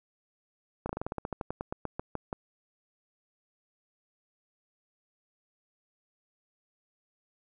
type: slowing click train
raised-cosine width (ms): 1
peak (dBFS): -19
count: 18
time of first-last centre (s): 0.86-2.329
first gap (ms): 33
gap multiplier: 1.11
effects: none